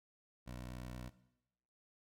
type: tone with vibrato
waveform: 15% pulse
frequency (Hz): 61.74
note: B1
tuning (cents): 0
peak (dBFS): -39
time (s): 0.46-1.1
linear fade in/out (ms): 20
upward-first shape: sine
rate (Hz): 8.4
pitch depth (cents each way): 16
effects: noise-tail reverb RT60 0.9 s tail -17 dB re dry